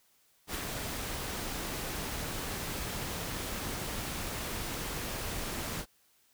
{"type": "noise with ADSR envelope", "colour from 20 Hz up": "pink", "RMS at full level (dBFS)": -34, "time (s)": [0.47, 5.86], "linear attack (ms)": 73, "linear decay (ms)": 27, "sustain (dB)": -3, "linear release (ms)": 67, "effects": ["white hiss -68 dBFS RMS until 6.33 s"]}